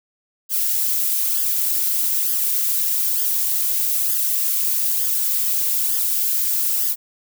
violet noise with flanger, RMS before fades -20 dBFS, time 0.49-6.96 s, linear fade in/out 50 ms, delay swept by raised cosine 0.6 to 4.7 ms, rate 1.1 Hz, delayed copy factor +0.7, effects none

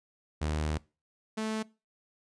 sawtooth tone pair in turn, 76.6 / 218.6 Hz, D#2 / A3, -27 / -11 cents, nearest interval octave + tritone, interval 1816 cents, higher second, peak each -25 / -27 dBFS, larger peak first, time 0.41-0.78 / 1.37-1.63 s, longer first, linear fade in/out 10 ms, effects noise-tail reverb RT60 0.3 s tail -22 dB re dry + resampled to 22050 Hz

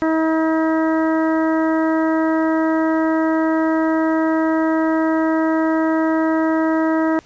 harmonic tone, 319.7 Hz, D#4, 47 cents sharp, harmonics 1 / 2 / 3 / 4 / 5 / 6, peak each -16 / -22 / -26 / -28 / -30 / -32 dBFS, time 0.02-7.19 s, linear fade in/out 0 ms, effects pink hiss -49 dBFS RMS until 7.25 s + resampled to 16000 Hz

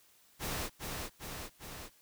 pink noise with echo, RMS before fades -37 dBFS, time 0.39-0.7 s, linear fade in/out 50 ms, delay 400 ms, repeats 3, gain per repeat -3 dB, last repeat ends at 1.9 s, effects white hiss -65 dBFS RMS until 2.01 s

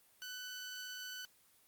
15% pulse tone, 1500 Hz, F#6, 23 cents sharp, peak -37 dBFS, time 0.22-1.25 s, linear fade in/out 0 ms, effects white hiss -68 dBFS RMS until 1.67 s + Opus 24 kbps

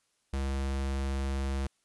square tone, 67.8 Hz, C#2, 38 cents flat, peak -30 dBFS, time 0.33-1.67 s, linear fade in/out 5 ms, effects white hiss -74 dBFS RMS until 1.84 s + resampled to 24000 Hz

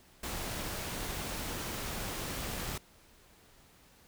pink noise, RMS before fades -38 dBFS, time 0.23-2.78 s, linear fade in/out 5 ms, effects pink hiss -61 dBFS RMS until 4.07 s

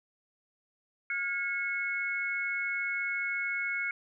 sine tone cluster, 1422 / 1636 / 2193 Hz, F6 / G#6 / C#7, +31 / -26 / -19 cents, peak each -36 / -40 / -31 dBFS, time 1.1-3.91 s, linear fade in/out 2 ms, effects none

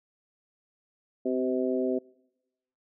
harmonic tone with a mistuned harmonic, 127.9 Hz, C3, 39 cents flat, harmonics 2 / 3 / 4 / 5, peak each -29 / -29 / -33 / -34 dBFS, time 1.25-1.99 s, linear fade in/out 10 ms, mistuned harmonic 2, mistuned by +18 cents, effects noise-tail reverb RT60 1.0 s tail -25 dB re dry

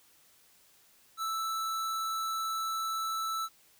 square tone, 1318.5 Hz, E6, in tune, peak -32 dBFS, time 1.17-3.49 s, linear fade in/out 50 ms, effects white hiss -63 dBFS RMS until 3.79 s

